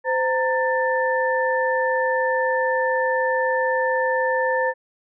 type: tone cluster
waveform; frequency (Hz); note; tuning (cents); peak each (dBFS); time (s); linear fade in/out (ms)
sine; 516 / 921 / 1772; C5 / A#5 / A6; -24 / -21 / +12; -21 / -24 / -24; 0.04-4.74; 50
effects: none